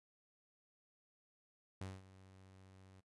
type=tone with ADSR envelope; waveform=sawtooth; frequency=95 Hz; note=F#2; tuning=46 cents sharp; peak=-39 dBFS; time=1.81-3.01 s; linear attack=3 ms; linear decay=200 ms; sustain=-17 dB; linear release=17 ms; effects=noise-tail reverb RT60 0.1 s tail -19 dB re dry + resampled to 24000 Hz

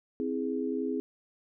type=chord; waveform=sine; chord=C augmented; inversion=none; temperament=equal with one note detuned; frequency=261.6 / 324.7 / 415.3 Hz; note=C4 / E4 / G#4; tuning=0 / -26 / 0 cents; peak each=-32 / -35 / -33 dBFS; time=0.2-1 s; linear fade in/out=0 ms; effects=none

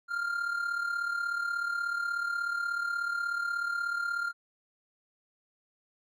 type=tone with amplitude modulation; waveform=triangle; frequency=1396.9 Hz; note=F6; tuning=in tune; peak=-25 dBFS; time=0.08-4.33 s; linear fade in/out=50 ms; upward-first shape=sine; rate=36.5 Hz; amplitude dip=60%; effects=none

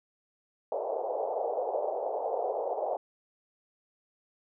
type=band-pass noise; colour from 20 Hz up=pink; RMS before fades=-32 dBFS; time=0.72-2.97 s; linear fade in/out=2 ms; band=450 to 810 Hz; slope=48 dB/octave; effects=none

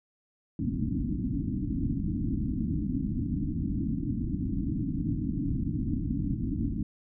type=low-pass noise; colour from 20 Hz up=white; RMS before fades=-30 dBFS; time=0.59-6.83 s; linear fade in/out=2 ms; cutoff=310 Hz; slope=96 dB/octave; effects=none

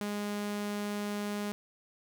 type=tone; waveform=sawtooth; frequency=206.2 Hz; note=G#3; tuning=12 cents flat; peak=-29 dBFS; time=0.01-1.52 s; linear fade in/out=0 ms; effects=none

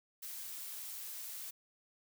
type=noise; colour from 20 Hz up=blue; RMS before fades=-45 dBFS; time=0.22-1.51 s; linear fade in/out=10 ms; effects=none

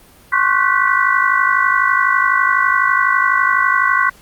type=tone cluster; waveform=sine; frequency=1065 / 1117 / 1478 / 1530 / 1964 Hz; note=C6 / C#6 / F#6 / G6 / B6; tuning=+30 / +13 / -2 / -42 / -10 cents; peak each=-18 dBFS; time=0.32-4.1 s; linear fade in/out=10 ms; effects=pink hiss -46 dBFS RMS until 4.21 s + Opus 32 kbps

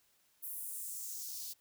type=noise with high-pass filter sweep; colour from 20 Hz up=blue; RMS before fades=-43 dBFS; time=0.42-1.54 s; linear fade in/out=20 ms; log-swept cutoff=12000 to 4300 Hz; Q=2.1; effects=white hiss -72 dBFS RMS until 1.6 s

